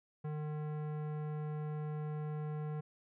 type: tone with tanh clipping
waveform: sine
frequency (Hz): 151.5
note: D#3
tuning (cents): -46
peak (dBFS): -39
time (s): 0.24-2.81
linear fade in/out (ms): 10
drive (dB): 17
effects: none